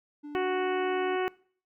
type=tone with pitch glide; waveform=triangle; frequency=293.7 to 291.8 Hz; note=D4 to D4; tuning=0 to -11 cents; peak=-36 dBFS; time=0.23-1.17 s; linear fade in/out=20 ms; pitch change=-11 cents; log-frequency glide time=0.8-1.01 s
type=harmonic tone; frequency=370 Hz; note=F#4; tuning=in tune; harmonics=1 / 2 / 3 / 4 / 5 / 6 / 7 / 8; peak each=-27 / -33 / -37 / -39 / -41 / -43 / -44 / -45 dBFS; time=0.35-1.28 s; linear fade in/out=0 ms
effects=noise-tail reverb RT60 0.5 s tail -23 dB re dry